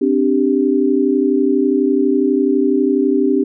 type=chord; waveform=sine; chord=C suspended second; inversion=none; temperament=equal; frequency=261.6 / 293.7 / 392 Hz; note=C4 / D4 / G4; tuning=0 / 0 / 0 cents; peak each=-16 dBFS; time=0.01-3.44 s; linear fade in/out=10 ms; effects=none